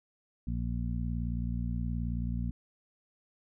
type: harmonic tone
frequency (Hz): 58.8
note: A#1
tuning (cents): +16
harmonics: 1 / 2 / 3 / 4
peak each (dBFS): -33 / -36 / -38 / -39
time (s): 0.47-2.51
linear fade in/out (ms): 5
effects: none